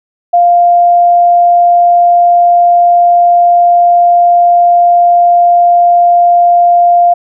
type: tone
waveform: sine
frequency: 698.5 Hz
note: F5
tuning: in tune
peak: -3 dBFS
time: 0.33-7.14 s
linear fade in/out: 10 ms
effects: none